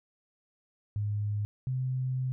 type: tone pair in turn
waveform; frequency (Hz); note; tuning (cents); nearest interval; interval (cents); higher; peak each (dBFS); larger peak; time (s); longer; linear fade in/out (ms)
sine; 103.83 / 129.14; G#2 / C3; 0 / -22; major third; 378; second; -28; neither; 0.96-1.45 / 1.67-2.32; second; 0
effects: none